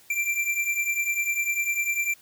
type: beating tone pair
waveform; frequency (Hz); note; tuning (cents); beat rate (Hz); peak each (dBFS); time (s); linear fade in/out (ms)
square; 2349 / 2359; D7 / D7; 0 / +7; 10; -30 / -26; 0.1-2.14; 5
effects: white hiss -55 dBFS RMS until 2.21 s